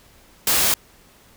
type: noise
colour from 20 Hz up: white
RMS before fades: -18 dBFS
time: 0.47-0.74 s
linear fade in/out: 2 ms
effects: pink hiss -52 dBFS RMS until 1.36 s